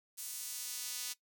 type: tone with high-pass filter sweep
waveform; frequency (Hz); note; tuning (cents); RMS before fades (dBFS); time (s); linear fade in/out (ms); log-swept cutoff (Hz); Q
sawtooth; 246.9; B3; 0; -42; 0.17-1.14; 20; 8300 to 4600; 0.84
effects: noise-tail reverb RT60 0.1 s tail -18 dB re dry